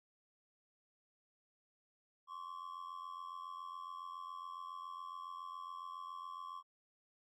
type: ring-modulated tone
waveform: triangle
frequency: 1094 Hz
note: C#6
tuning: 23 cents flat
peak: -40 dBFS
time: 2.27-6.63 s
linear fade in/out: 50 ms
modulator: 43.6 Hz
effects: none